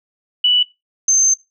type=tone pair in turn; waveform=sine; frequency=2960 / 6272 Hz; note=F#7 / G8; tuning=0 / 0 cents; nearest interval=octave + minor second; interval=1300 cents; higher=second; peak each=-10 / -10 dBFS; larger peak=neither; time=0.44-0.63 / 1.08-1.34 s; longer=second; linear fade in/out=5 ms; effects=noise-tail reverb RT60 0.2 s tail -18 dB re dry